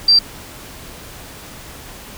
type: tone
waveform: sine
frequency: 4701 Hz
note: D8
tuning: 1 cent sharp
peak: -7 dBFS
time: 0.08-0.19 s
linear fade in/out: 5 ms
effects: pink hiss -36 dBFS RMS until 2.17 s